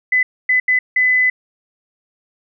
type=tone bursts at uneven times; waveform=sine; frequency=2009 Hz; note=B6; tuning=29 cents sharp; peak=-11 dBFS; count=4; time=0.12-0.23 / 0.49-0.6 / 0.68-0.79 / 0.96-1.3 s; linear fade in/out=5 ms; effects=none